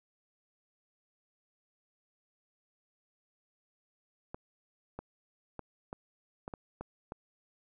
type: clicks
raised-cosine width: 1 ms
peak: -26 dBFS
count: 8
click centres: 4.345 / 4.99 / 5.593 / 5.929 / 6.479 / 6.538 / 6.81 / 7.121 s
effects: none